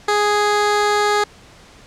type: tone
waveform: 15% pulse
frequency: 415.3 Hz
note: G#4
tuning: in tune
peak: -8 dBFS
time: 0.08-1.24 s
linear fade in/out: 5 ms
effects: pink hiss -45 dBFS RMS until 1.86 s + low-pass 7000 Hz 12 dB/octave